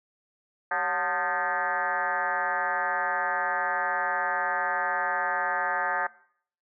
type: tone with frequency modulation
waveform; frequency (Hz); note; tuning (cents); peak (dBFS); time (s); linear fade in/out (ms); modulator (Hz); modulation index
sine; 1226; D#6; -26; -24; 0.71-6.07; 5; 167; 3.5
effects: noise-tail reverb RT60 0.6 s tail -20 dB re dry